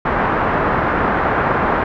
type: low-pass noise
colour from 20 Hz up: white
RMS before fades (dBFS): -17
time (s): 0.05-1.84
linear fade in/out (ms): 5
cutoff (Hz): 1500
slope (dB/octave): 24
effects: none